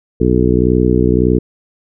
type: harmonic tone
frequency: 61.74 Hz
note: B1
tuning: in tune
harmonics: 1 / 2 / 3 / 4 / 5 / 6 / 7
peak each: -17 / -17 / -17 / -17 / -17 / -17 / -17 dBFS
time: 0.2-1.39 s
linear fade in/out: 10 ms
effects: none